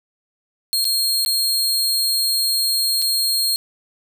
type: tone with dropouts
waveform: sawtooth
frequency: 4240 Hz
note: C8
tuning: 22 cents sharp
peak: -14 dBFS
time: 0.73-3.56 s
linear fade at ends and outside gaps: 0 ms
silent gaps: 0.844-0.852 / 1.249-1.261 / 3.018-3.022 s
effects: none